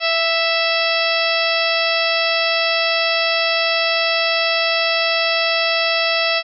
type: harmonic tone with a mistuned harmonic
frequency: 659.3 Hz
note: E5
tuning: in tune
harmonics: 1 / 2 / 3 / 4 / 5 / 6 / 7 / 8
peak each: -21 / -25 / -24 / -21 / -25 / -27 / -26 / -25 dBFS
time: 0-6.43 s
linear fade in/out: 50 ms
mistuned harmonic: 1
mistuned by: +15 cents
effects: none